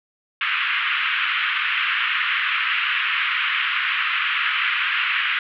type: band-pass noise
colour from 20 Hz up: white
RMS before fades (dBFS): -22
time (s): 0.41-5.39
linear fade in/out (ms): 2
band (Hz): 1200 to 3000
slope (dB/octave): 48
effects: none